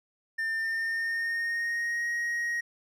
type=tone with pitch glide; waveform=triangle; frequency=1800 to 1884 Hz; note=A6 to A#6; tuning=+39 to +18 cents; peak=-26 dBFS; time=0.38-2.61 s; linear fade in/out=10 ms; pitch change=+79 cents; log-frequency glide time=0.57-2.08 s; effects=none